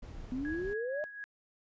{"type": "noise", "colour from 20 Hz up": "brown", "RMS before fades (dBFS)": -45, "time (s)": [0.02, 0.74], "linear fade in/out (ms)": 10}
{"type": "exponential sweep", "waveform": "sine", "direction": "up", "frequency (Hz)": [246.9, 622.3], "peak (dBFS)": -33, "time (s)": [0.32, 1.04], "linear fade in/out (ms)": 0}
{"type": "tone with tremolo", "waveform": "sine", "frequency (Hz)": 1661, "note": "G#6", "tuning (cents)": 0, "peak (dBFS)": -38, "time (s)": [0.45, 1.24], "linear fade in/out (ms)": 0, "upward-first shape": "triangle", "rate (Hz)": 4.1, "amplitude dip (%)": 65}
{"effects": ["resampled to 16000 Hz"]}